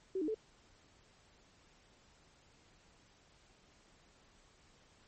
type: tone with pitch steps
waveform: sine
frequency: 379.4 / 309 / 436.6 Hz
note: F#4 / D#4 / A4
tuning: +43 / -12 / -13 cents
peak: -33 dBFS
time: 0.15-0.345 s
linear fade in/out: 5 ms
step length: 65 ms
effects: pink hiss -66 dBFS RMS until 5.07 s + MP3 32 kbps